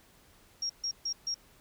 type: tone bursts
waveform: sine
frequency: 5588 Hz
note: F8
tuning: in tune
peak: -30 dBFS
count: 4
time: 0.62-1.344 s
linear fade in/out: 5 ms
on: 76 ms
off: 140 ms
effects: pink hiss -61 dBFS RMS until 1.6 s